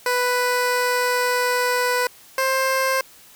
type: tone pair in turn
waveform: 15% pulse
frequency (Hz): 494.8 / 528.2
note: B4 / C5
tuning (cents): +3 / +16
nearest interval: minor second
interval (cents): 113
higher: second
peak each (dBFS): -12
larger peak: neither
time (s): 0.06-2.07 / 2.38-3.01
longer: first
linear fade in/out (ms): 2
effects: white hiss -48 dBFS RMS until 3.35 s